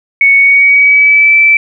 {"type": "tone with pitch glide", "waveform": "sine", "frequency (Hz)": [2220, 2322], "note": ["C#7", "D7"], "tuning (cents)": [2, -20], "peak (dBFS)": -3, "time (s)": [0.21, 1.57], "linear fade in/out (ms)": 2, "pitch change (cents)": 78, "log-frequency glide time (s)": [0.35, 1.36], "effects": []}